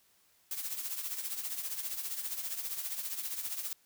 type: noise with tremolo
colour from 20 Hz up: blue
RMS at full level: -35 dBFS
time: 0.51-3.73 s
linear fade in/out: 2 ms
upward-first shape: triangle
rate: 15 Hz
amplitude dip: 70%
effects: white hiss -68 dBFS RMS until 3.85 s